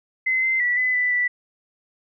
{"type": "tone with pitch steps", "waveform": "sine", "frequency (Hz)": [2050, 2072, 1954, 2011, 1987, 1969], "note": ["C7", "C7", "B6", "B6", "B6", "B6"], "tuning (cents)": [-36, -17, -19, 31, 10, -6], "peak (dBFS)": -18, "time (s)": [0.26, 1.28], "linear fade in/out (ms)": 10, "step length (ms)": 170, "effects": []}